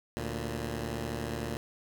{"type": "tone pair together", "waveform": "10% pulse", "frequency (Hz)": [73.8, 115.85], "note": ["D2", "A#2"], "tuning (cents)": [9, -10], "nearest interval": "minor sixth", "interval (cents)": 781, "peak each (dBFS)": -28, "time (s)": [0.17, 1.57], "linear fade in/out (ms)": 0, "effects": []}